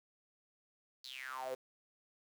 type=tone with high-pass filter sweep; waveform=sawtooth; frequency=130.81 Hz; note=C3; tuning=in tune; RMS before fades=-44 dBFS; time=1.04-1.55 s; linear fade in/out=5 ms; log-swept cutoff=4500 to 450 Hz; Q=9.5; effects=10-bit